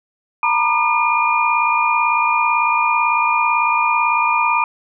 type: tone cluster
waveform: sine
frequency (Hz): 918 / 976 / 1206 / 2419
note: A#5 / B5 / D6 / D#7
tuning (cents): -27 / -21 / +46 / -49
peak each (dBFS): -19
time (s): 0.43-4.64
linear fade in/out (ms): 2
effects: none